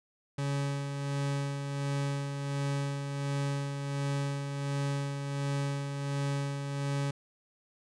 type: tone with tremolo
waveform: 40% pulse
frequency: 140.6 Hz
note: C#3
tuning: 25 cents sharp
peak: -28 dBFS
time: 0.38-7.11 s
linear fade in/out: 5 ms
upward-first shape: sine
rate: 1.4 Hz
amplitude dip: 45%
effects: resampled to 22050 Hz